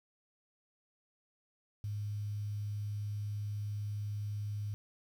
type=tone with quantisation; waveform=sine; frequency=103.83 Hz; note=G#2; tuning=in tune; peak=-35 dBFS; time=1.84-4.74 s; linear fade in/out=0 ms; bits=10; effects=none